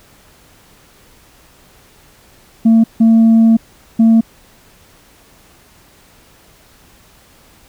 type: tone bursts at uneven times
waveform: sine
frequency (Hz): 225.9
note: A3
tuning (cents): +46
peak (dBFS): -3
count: 3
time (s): 2.65-2.84 / 3-3.57 / 3.99-4.21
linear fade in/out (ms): 10
effects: tanh soft clip ceiling -4 dBFS + pink hiss -47 dBFS RMS until 7.68 s